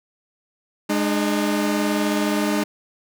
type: tone pair together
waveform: sawtooth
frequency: 207.7 / 302 Hz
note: G#3 / D4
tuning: 0 / +48 cents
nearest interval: tritone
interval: 648 cents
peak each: -18 dBFS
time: 0.89-2.64 s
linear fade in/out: 10 ms
effects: none